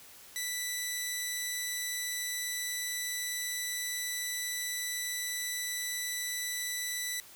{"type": "tone", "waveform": "10% pulse", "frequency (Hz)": 1975.5, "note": "B6", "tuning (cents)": 0, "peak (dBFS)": -24, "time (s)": [0.36, 7.2], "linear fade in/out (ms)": 0, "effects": ["white hiss -53 dBFS RMS until 7.35 s"]}